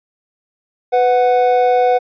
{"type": "tone pair together", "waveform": "triangle", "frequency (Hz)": [498.6, 736.3], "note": ["B4", "F#5"], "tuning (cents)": [16, -9], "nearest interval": "perfect fifth", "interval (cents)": 675, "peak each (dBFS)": -11, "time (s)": [0.92, 1.99], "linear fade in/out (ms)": 20, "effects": ["resampled to 11025 Hz"]}